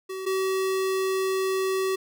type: tone pair in turn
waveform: square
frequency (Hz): 379.4 / 380.7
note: F#4 / F#4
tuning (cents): +43 / +49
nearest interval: unison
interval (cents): 6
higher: second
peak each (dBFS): -32 / -24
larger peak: second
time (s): 0.09-0.26 / 0.26-1.96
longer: second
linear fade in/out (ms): 10
effects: none